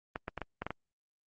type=clicks; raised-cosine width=0.5 ms; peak=-20 dBFS; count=7; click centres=0.159 / 0.281 / 0.377 / 0.417 / 0.62 / 0.666 / 0.706 s; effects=Opus 24 kbps